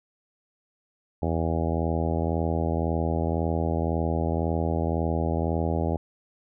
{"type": "harmonic tone", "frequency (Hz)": 81.9, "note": "E2", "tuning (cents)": -11, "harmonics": [1, 2, 3, 4, 5, 6, 7, 8, 9, 10], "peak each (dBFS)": [-27, -30, -32, -33, -34, -35, -35, -36, -37, -37], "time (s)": [1.22, 5.97], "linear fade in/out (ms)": 5, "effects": []}